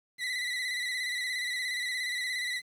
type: tone with vibrato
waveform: 30% pulse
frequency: 1988 Hz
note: B6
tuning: 11 cents sharp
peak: -28 dBFS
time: 0.18-2.62 s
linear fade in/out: 50 ms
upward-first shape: square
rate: 17 Hz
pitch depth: 39 cents each way
effects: low-pass 10000 Hz 12 dB/octave + 10-bit